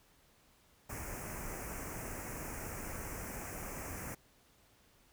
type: band-stop noise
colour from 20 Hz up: pink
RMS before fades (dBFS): -43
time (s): 0.89-4.15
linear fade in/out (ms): 10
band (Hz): 2500 to 5700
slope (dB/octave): 48
effects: pink hiss -67 dBFS RMS until 5.12 s